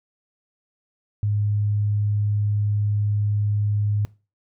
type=tone; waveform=sine; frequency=103.83 Hz; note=G#2; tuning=in tune; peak=-19 dBFS; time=1.23-4.05 s; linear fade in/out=0 ms; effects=noise-tail reverb RT60 0.3 s tail -21 dB re dry